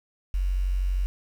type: tone with quantisation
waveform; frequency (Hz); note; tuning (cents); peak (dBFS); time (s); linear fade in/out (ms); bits
sine; 46.25; F#1; 0; -22; 0.34-1.06; 0; 8
effects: none